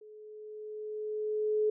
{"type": "tone with level ramp", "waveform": "sine", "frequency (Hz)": 427, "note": "G#4", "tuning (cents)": 48, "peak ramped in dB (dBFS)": [-49, -24], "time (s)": [0.01, 1.7], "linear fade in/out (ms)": 5, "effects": []}